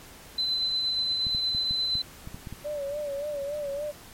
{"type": "tone with tremolo", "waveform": "sine", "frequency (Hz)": 4039, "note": "B7", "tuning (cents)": 38, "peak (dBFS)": -23, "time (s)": [0.38, 2.02], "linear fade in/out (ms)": 5, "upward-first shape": "triangle", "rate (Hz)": 8.5, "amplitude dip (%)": 30}
{"type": "clicks", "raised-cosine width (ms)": 5, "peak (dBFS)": -25, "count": 9, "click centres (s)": [1.268, 1.349, 1.549, 1.71, 1.954, 2.274, 2.345, 2.472, 2.526]}
{"type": "tone with vibrato", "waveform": "sine", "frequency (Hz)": 577, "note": "D5", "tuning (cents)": -31, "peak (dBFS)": -29, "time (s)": [2.64, 3.92], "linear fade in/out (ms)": 20, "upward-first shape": "sine", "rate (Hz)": 3.5, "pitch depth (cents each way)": 69}
{"effects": ["pink hiss -48 dBFS RMS until 4.13 s", "MP3 64 kbps"]}